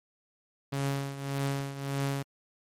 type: tone with tremolo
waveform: sawtooth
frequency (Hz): 138.59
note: C#3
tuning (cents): 0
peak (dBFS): -23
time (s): 0.72-2.23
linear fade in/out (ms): 10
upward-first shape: triangle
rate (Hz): 1.7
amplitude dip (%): 75
effects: MP3 64 kbps